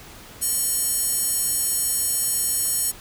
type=tone with high-pass filter; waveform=square; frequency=611 Hz; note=D#5; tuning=32 cents flat; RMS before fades=-23 dBFS; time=0.41-2.92 s; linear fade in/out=20 ms; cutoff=9000 Hz; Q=2.3; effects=pink hiss -43 dBFS RMS until 3 s